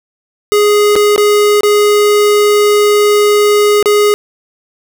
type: tone with dropouts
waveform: square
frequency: 415.3 Hz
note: G#4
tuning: in tune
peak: -7 dBFS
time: 0.52-4.14 s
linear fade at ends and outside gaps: 0 ms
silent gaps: 0.955-0.962 / 1.161-1.179 / 1.608-1.633 / 3.827-3.858 s
effects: none